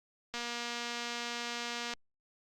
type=click train; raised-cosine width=0.2 ms; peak=-21 dBFS; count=381; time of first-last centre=0.34-1.937 s; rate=238 Hz; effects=Opus 48 kbps